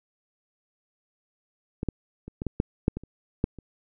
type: clicks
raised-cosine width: 3 ms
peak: -16 / -13 / -26 / -18 / -15 / -9 / -7 / -19 / -30 / -9 / -28 dBFS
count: 11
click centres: 1.831 / 1.887 / 2.28 / 2.419 / 2.467 / 2.601 / 2.881 / 2.97 / 3.036 / 3.441 / 3.587 s
effects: none